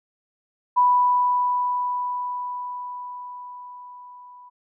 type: tone with level ramp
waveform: sine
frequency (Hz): 987.8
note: B5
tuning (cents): 0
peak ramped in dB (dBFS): -13 to -43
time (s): 0.76-4.5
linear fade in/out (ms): 20
effects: none